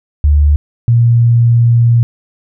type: tone pair in turn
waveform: sine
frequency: 73.42 / 117.9 Hz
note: D2 / A#2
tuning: 0 / +20 cents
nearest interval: minor sixth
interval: 820 cents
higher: second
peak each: -5 dBFS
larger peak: neither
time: 0.24-0.56 / 0.88-2.03 s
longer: second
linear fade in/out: 0 ms
effects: none